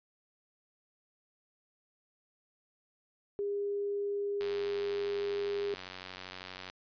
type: tone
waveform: sine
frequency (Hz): 405.1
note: G#4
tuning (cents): -43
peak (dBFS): -31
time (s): 3.39-5.74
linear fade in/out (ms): 0
type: click train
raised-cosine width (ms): 0.2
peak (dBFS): -25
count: 213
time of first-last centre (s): 4.41-6.699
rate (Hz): 92.6
effects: resampled to 11025 Hz